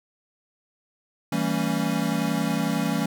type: chord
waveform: square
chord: E diminished seventh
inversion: none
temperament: equal with one note detuned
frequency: 164.81 / 196 / 227.1 / 277.2 Hz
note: E3 / G3 / Bb3 / Db4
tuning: 0 / 0 / -45 / 0 cents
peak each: -29 dBFS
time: 1.32-3.06 s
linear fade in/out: 5 ms
effects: none